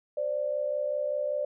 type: tone pair together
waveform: sine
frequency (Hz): 522.8 / 588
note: C5 / D5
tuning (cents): -1 / +2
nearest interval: major second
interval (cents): 203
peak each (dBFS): -33 / -28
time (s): 0.17-1.45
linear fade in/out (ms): 5
effects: none